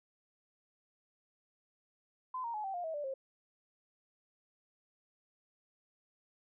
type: tone with pitch steps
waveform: sine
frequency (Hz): 1022 / 931.8 / 849.5 / 774.5 / 706.2 / 643.8 / 587 / 535.2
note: C6 / A#5 / G#5 / G5 / F5 / E5 / D5 / C5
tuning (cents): -41 / -1 / +39 / -21 / +19 / -41 / -1 / +39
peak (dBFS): -36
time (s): 2.34-3.14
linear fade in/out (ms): 5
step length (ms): 100
effects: none